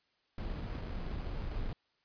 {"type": "noise with sample-and-hold", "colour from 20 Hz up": "brown", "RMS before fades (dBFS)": -38, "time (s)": [0.38, 1.73], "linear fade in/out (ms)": 2, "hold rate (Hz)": 3675, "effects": ["white hiss -75 dBFS RMS until 2.04 s", "resampled to 11025 Hz"]}